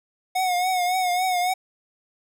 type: tone with vibrato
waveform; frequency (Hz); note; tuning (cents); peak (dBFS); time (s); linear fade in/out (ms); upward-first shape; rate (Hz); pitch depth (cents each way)
square; 730; F#5; -24; -21; 0.35-1.54; 10; triangle; 3.6; 63
effects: none